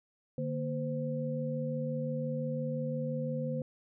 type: tone cluster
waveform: sine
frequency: 148.1 / 233.9 / 515 Hz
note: D3 / A#3 / C5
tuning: +15 / +6 / -28 cents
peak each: -35 / -37 / -36 dBFS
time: 0.38-3.62 s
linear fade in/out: 2 ms
effects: none